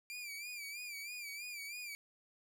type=tone with vibrato; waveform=sawtooth; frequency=2358 Hz; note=D7; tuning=6 cents sharp; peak=-40 dBFS; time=0.1-1.95 s; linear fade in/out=0 ms; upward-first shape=sine; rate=3.1 Hz; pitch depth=83 cents each way; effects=none